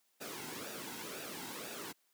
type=noise with flanger; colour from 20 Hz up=pink; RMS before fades=-44 dBFS; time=0.2-1.93 s; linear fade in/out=20 ms; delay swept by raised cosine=0.94 to 1.72 ms; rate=2 Hz; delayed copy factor=-0.6; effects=white hiss -75 dBFS RMS until 2.13 s + high-pass 200 Hz 12 dB/octave